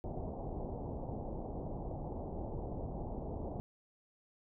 pink low-pass noise, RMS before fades -41 dBFS, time 0.04-3.6 s, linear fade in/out 0 ms, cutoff 850 Hz, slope 48 dB/octave, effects none

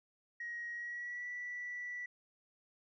sine tone with pitch glide, 1891 to 1959.9 Hz, A#6 to B6, +24 to -14 cents, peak -39 dBFS, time 0.4-2.06 s, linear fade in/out 5 ms, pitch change +62 cents, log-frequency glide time 0.72-1.28 s, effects tanh soft clip ceiling -35 dBFS

